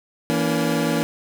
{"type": "chord", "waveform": "25% pulse", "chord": "A# diminished", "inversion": "second", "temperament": "equal with one note detuned", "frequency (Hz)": [164.81, 233.1, 283.8], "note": ["E3", "A#3", "C#4"], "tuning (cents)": [0, 0, 41], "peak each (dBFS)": -20, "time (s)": [0.3, 1.03], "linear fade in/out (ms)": 0, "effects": []}